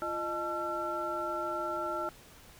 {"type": "tone cluster", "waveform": "sine", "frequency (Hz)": [345, 616, 868, 1353], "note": ["F4", "D#5", "A5", "E6"], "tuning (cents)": [-21, -17, -24, 45], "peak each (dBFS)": [-39, -37, -40, -35], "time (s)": [0.02, 2.09], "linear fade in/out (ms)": 0, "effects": ["pink hiss -55 dBFS RMS until 2.59 s"]}